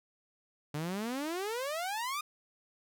sawtooth exponential sweep, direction up, 143.5 to 1245 Hz, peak -30 dBFS, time 0.74-2.21 s, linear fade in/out 5 ms, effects none

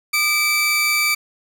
sawtooth tone pair together, 1218 / 2311 Hz, D#6 / D7, -37 / -28 cents, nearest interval major seventh, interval 1109 cents, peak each -22 / -13 dBFS, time 0.13-1.15 s, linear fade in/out 10 ms, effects none

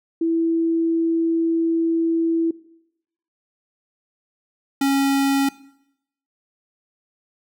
sine / square tone pair in turn, 330 / 275.2 Hz, E4 / C#4, +2 / -12 cents, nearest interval minor third, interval 314 cents, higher first, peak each -17 dBFS, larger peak neither, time 0.21-2.51 / 4.81-5.49 s, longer first, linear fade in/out 5 ms, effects noise-tail reverb RT60 0.8 s tail -20 dB re dry

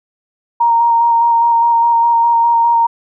sine tone with vibrato, 932.3 Hz, A#5, in tune, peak -8 dBFS, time 0.6-2.87 s, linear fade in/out 10 ms, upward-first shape square, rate 4.9 Hz, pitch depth 12 cents each way, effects none

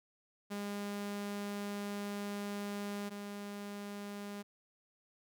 sawtooth tone pair in turn, 203.4 / 203.4 Hz, G#3 / G#3, -36 / -36 cents, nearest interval unison, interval 0 cents, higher neither, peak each -34 / -38 dBFS, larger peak first, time 0.5-3.1 / 3.1-4.43 s, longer first, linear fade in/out 20 ms, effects none

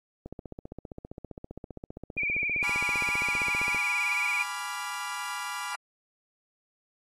click train, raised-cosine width 2 ms, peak -26 dBFS, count 54, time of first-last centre 0.26-3.747 s, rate 15.2 Hz
sine tone with vibrato, 2349 Hz, D7, in tune, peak -26 dBFS, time 2.17-4.43 s, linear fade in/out 10 ms, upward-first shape sine, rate 18 Hz, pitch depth 68 cents each way
30% pulse chord, G# diminished seventh, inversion none, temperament equal, 830.6 / 987.8 / 1174.7 / 1396.9 Hz, G#5 / B5 / D6 / F6, 0 / 0 / 0 / 0 cents, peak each -39 / -34 / -36 / -36 dBFS, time 2.63-5.76 s, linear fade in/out 10 ms
effects AAC 32 kbps

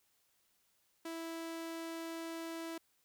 sawtooth tone, 329.3 Hz, E4, 2 cents flat, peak -37 dBFS, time 1.05-2.78 s, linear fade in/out 5 ms, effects white hiss -75 dBFS RMS until 3.04 s

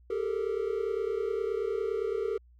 triangle tone cluster, 392.4 / 430.4 / 460.1 Hz, G4 / A4 / A#4, +2 / -38 / -23 cents, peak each -31 dBFS, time 0.1-2.38 s, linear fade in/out 5 ms, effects added 60 Hz sine -55 dBFS peak until 2.59 s

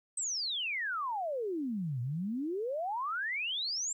sine exponential two-way sweep, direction down then up, 8372 to 116.54 to 7620 Hz, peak -32 dBFS, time 0.17-3.93 s, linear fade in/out 5 ms, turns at 2.01 s, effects 12-bit

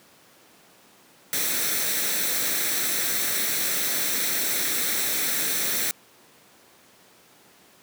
white noise with comb filter, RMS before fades -25 dBFS, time 1.33-5.91 s, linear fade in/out 0 ms, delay 0.51 ms, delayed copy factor +0.55, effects pink hiss -54 dBFS RMS until 7.82 s + high-pass 200 Hz 12 dB/octave

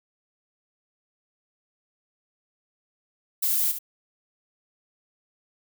violet noise with echo, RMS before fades -24 dBFS, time 3.42-3.72 s, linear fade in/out 10 ms, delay 69 ms, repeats 1, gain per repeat -9 dB, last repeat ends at 3.789 s, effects none

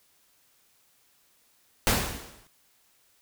pink noise with exponential decay, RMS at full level -20 dBFS, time 1.87-2.47 s, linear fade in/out 0 ms, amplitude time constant 130 ms, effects white hiss -65 dBFS RMS until 3.21 s

